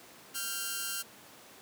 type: tone pair together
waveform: 5% pulse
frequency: 1391.4 / 1568 Hz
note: F6 / G6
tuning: -7 / 0 cents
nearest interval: major second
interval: 207 cents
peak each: -24 / -27 dBFS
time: 0.34-1.03 s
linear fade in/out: 20 ms
effects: pink hiss -53 dBFS RMS until 1.61 s + high-pass 200 Hz 12 dB/octave